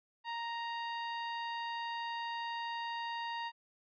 sawtooth tone, 932.3 Hz, A#5, in tune, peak -33 dBFS, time 0.24-3.52 s, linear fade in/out 50 ms, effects resampled to 11025 Hz

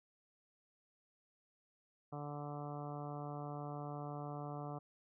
harmonic tone, 146.1 Hz, D3, 9 cents flat, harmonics 1 / 2 / 3 / 4 / 5 / 6 / 7 / 8 / 9, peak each -45 / -50 / -52 / -52 / -49 / -57 / -56 / -54 / -60 dBFS, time 2.12-4.79 s, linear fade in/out 10 ms, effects none

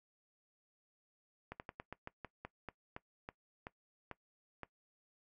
slowing click train, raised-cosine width 0.5 ms, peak -29 dBFS, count 14, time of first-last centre 1.52-4.633 s, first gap 79 ms, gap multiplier 1.17, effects noise-tail reverb RT60 0.1 s tail -19 dB re dry

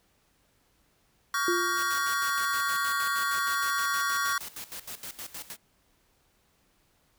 square chord, G half-diminished seventh, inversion second, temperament just, 1128.9 / 1411.2 / 1568 / 1881.6 Hz, Db6 / F6 / G6 / Bb6, +31 / +18 / 0 / +16 cents, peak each -30 / -32 / -35 / -36 dBFS, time 1.34-4.38 s, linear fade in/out 2 ms
sine tone with exponential decay, 349.2 Hz, F4, in tune, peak -23 dBFS, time 1.48-2.13 s, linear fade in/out 2 ms, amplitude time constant 140 ms
white noise with tremolo, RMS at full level -39 dBFS, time 1.75-5.57 s, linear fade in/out 50 ms, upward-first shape square, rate 6.4 Hz, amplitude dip 80%
effects pink hiss -68 dBFS RMS until 7.18 s

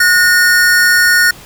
square tone pair together, 1452 / 1829.4 Hz, F#6 / A#6, -33 / -33 cents, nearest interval major third, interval 400 cents, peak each -10 / -11 dBFS, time 0-1.31 s, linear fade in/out 5 ms, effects pink hiss -36 dBFS RMS until 1.45 s

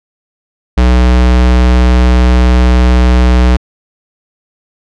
square tone, 61.74 Hz, B1, in tune, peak -5 dBFS, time 0.77-3.57 s, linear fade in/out 10 ms, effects low-pass 5000 Hz 12 dB/octave

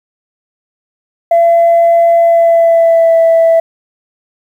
sine tone with pitch glide, 677 to 660 Hz, E5 to E5, +46 to +2 cents, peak -3 dBFS, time 1.31-3.6 s, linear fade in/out 5 ms, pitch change -44 cents, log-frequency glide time 2.14-3.17 s, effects tanh soft clip ceiling -2 dBFS + 7-bit

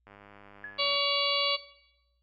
click train, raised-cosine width 0.5 ms, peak -36 dBFS, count 91, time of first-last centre 0.07-0.961 s, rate 101 Hz
sine tone with exponential decay, 1695 Hz, G#6, 35 cents sharp, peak -34 dBFS, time 0.64-0.85 s, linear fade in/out 2 ms, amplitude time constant 44 ms
harmonic tone, 566 Hz, C#5, 36 cents sharp, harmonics 1 / 2 / 4 / 5 / 6 / 7 / 8, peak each -33 / -33 / -33 / -33 / -33 / -33 / -33 dBFS, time 0.78-1.57 s, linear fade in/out 20 ms
effects noise-tail reverb RT60 0.9 s tail -17 dB re dry + added 60 Hz sine -70 dBFS peak until 2.22 s

